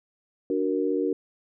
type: chord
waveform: sine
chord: D augmented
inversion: none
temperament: equal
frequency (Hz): 293.7 / 370 / 466.2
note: D4 / F#4 / A#4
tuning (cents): 0 / 0 / 0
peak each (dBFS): -27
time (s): 0.5-1.13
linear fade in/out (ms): 2
effects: none